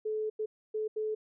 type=tone bursts at uneven times; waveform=sine; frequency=431.7 Hz; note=A4; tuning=33 cents flat; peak=-30 dBFS; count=4; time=0.05-0.3 / 0.39-0.46 / 0.74-0.88 / 0.96-1.15 s; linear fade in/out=10 ms; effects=none